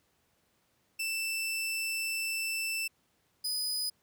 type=tone pair in turn; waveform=sawtooth; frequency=2661 / 4983 Hz; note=E7 / D#8; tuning=+16 / +2 cents; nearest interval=major seventh; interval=1086 cents; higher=second; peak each=-28 dBFS; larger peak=neither; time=0.99-2.88 / 3.44-3.9 s; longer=first; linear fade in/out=10 ms; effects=pink hiss -72 dBFS RMS until 4.02 s + high-pass 80 Hz 12 dB/octave